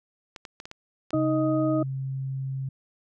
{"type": "clicks", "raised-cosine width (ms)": 0.2, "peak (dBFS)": -22, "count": 6, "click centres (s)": [0.362, 0.452, 0.601, 0.655, 0.714, 1.106]}
{"type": "harmonic tone", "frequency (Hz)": 312.5, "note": "D#4", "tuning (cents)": 8, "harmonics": [1, 2, 4], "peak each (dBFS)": [-23, -27, -35], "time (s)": [1.13, 1.83], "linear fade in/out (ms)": 5}
{"type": "tone", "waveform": "sine", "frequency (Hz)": 133.9, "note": "C3", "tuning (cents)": 40, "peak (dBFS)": -28, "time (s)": [1.14, 2.69], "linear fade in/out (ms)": 5}
{"effects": []}